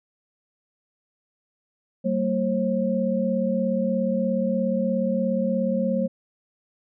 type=tone cluster; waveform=sine; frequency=191.4 / 228.3 / 536 Hz; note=G3 / A#3 / C5; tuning=-41 / -36 / +42 cents; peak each=-25 dBFS; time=2.04-6.08 s; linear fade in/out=20 ms; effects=none